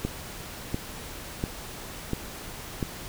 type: click train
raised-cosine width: 3 ms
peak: -14 dBFS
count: 5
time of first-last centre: 0.05-2.828 s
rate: 1.44 Hz
effects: pink hiss -40 dBFS RMS until 3.08 s